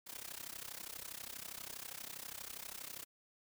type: noise with amplitude modulation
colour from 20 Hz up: white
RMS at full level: -44 dBFS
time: 0.06-3.05 s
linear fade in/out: 20 ms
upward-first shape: sine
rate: 32.4 Hz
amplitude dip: 90%
effects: none